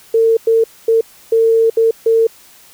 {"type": "tone bursts at uneven times", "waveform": "sine", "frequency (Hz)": 452.6, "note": "A4", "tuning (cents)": 49, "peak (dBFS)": -8, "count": 6, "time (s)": [[0.14, 0.37], [0.47, 0.64], [0.88, 1.01], [1.32, 1.7], [1.77, 1.91], [2.06, 2.27]], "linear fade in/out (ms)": 5, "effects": ["white hiss -44 dBFS RMS until 2.73 s"]}